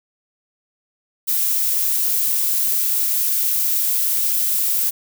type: noise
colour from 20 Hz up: violet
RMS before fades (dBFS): -19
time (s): 1.27-4.91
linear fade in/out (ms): 20
effects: none